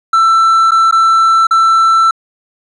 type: tone with dropouts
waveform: triangle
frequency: 1334 Hz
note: E6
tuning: 20 cents sharp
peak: -4 dBFS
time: 0.13-2.11 s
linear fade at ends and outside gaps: 5 ms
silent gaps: 0.709-0.717 / 0.912-0.924 / 1.47-1.509 s
effects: resampled to 24000 Hz